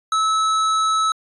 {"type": "tone with tanh clipping", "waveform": "sine", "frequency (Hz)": 1300, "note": "E6", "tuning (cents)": -24, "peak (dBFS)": -18, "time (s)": [0.12, 1.12], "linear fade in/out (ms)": 2, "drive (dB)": 16, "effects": ["resampled to 24000 Hz"]}